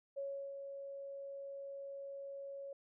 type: tone with ADSR envelope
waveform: sine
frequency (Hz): 554.4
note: C#5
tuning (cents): 0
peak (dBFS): -38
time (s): 0.16-2.73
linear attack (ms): 20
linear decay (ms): 350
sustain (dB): -6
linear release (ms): 3
effects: none